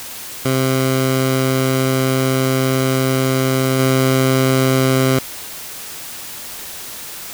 15% pulse tone with level steps, 131.6 Hz, C3, 10 cents sharp, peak -8 / -6 dBFS, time 0.45-5.19 s, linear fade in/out 5 ms, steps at 3.79 s, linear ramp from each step 5 ms, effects white hiss -31 dBFS RMS until 7.33 s

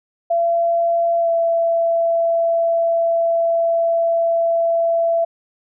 sine tone with pitch glide, 678 to 669.8 Hz, E5 to E5, +49 to +27 cents, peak -14 dBFS, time 0.3-5.25 s, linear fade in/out 10 ms, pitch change -22 cents, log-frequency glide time 1.2-1.28 s, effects none

